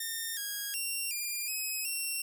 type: tone with pitch steps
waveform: 5% pulse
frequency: 1822 / 1641 / 2751 / 2403 / 2548 / 2726 Hz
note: A#6 / G#6 / F7 / D7 / D#7 / F7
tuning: -40 / -21 / -27 / +39 / +41 / -43 cents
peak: -24 dBFS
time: 0-2.22 s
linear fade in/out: 5 ms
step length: 370 ms
effects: 10-bit